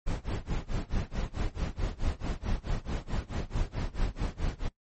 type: noise with tremolo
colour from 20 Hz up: brown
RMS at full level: -28 dBFS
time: 0.06-4.69 s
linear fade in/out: 20 ms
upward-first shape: sine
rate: 4.6 Hz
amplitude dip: 95%
effects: noise-tail reverb RT60 0.1 s tail -20 dB re dry + MP3 32 kbps